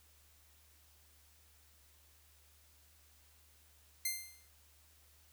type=tone with exponential decay; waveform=5% pulse; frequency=2093 Hz; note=C7; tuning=in tune; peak=-22 dBFS; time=4.05-4.49 s; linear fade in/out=5 ms; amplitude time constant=94 ms; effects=added 74 Hz sine -67 dBFS peak until 5.32 s + white hiss -67 dBFS RMS until 5.32 s